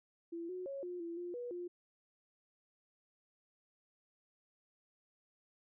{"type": "tone with pitch steps", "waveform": "sine", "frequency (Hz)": [337.1, 365.9, 551, 356.1, 337.7, 351.6, 485.5, 352.8], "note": ["E4", "F#4", "C#5", "F4", "E4", "F4", "B4", "F4"], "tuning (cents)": [39, -19, -11, 34, 42, 12, -30, 18], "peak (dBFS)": -40, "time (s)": [0.32, 1.68], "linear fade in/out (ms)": 10, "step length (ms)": 170, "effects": []}